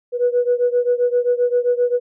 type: beating tone pair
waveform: sine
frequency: 485.7 / 493.3 Hz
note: B4 / B4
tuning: -29 / -2 cents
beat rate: 7.6 Hz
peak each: -16 / -18 dBFS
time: 0.12-2 s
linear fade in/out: 50 ms
effects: tanh soft clip ceiling -8 dBFS